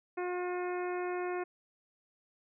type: harmonic tone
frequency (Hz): 358.6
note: F4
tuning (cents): +46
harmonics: 1 / 2 / 3 / 4 / 5 / 6 / 7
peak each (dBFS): -34 / -40 / -44 / -46 / -48 / -50 / -51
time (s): 0.17-1.44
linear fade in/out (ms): 10
effects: none